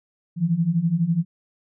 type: beating tone pair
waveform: sine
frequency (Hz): 160.3 / 172.3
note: E3 / F3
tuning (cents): -48 / -23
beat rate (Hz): 12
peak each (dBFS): -23 / -20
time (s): 0.36-1.25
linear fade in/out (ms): 50
effects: none